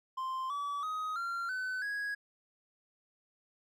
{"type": "tone with pitch steps", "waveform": "triangle", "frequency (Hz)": [1045, 1146.2, 1257.2, 1378.9, 1512.4, 1658.8], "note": ["C6", "D6", "D#6", "F6", "F#6", "G#6"], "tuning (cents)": [-2, -42, 18, -22, 38, -3], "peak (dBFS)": -32, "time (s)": [0.17, 2.15], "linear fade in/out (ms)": 10, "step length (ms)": 330, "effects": []}